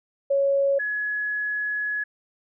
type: tone pair in turn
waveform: sine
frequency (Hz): 554.4 / 1689.9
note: C#5 / G#6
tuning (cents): 0 / +30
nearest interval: octave + perfect fifth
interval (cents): 1930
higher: second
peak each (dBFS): -18 / -24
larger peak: first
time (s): 0.3-0.79 / 0.79-2.04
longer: second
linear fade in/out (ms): 10
effects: none